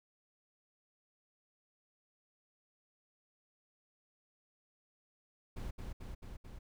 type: noise with echo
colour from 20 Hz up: brown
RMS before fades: -41 dBFS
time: 5.56-5.71 s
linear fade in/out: 10 ms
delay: 220 ms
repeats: 4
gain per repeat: -2 dB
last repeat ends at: 6.59 s
effects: none